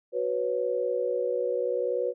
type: chord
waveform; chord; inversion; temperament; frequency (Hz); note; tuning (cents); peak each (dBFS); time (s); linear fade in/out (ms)
sine; F# suspended fourth; none; equal; 370 / 493.9 / 554.4; F#4 / B4 / C#5; 0 / 0 / 0; -32 / -27 / -31; 0.12-2.14; 50
effects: none